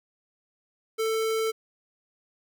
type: tone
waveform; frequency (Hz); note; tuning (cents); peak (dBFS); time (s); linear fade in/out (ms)
square; 443.9; A4; +15; -25; 0.98-1.52; 20
effects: none